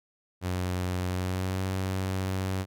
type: tone with pitch glide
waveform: sawtooth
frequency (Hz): 90.9 to 94.6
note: F#2 to F#2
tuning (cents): -30 to +39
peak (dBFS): -24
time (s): 0.41-2.66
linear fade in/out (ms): 50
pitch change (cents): +69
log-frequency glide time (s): 1.09-1.62
effects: none